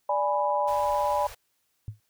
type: chord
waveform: sine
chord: G# diminished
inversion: second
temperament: equal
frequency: 587.3 / 830.6 / 987.8 Hz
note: D5 / G#5 / B5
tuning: 0 / 0 / 0 cents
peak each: -27 dBFS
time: 0.09-1.27 s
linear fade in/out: 5 ms
type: band-stop noise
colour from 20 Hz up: pink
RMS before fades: -44 dBFS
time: 0.67-1.35 s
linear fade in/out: 10 ms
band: 110 to 440 Hz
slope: 96 dB/octave
type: tone with exponential decay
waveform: sine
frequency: 106.8 Hz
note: G#2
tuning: 49 cents sharp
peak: -28 dBFS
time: 1.88-2 s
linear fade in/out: 0 ms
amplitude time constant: 25 ms
effects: white hiss -73 dBFS RMS until 2.09 s